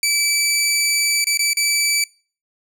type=tone with dropouts; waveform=15% pulse; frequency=2311 Hz; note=D7; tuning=28 cents flat; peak=-9 dBFS; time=0.03-2.04 s; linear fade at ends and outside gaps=2 ms; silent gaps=1.243-1.269 / 1.374-1.392 / 1.533-1.57 s; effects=noise-tail reverb RT60 0.4 s tail -25 dB re dry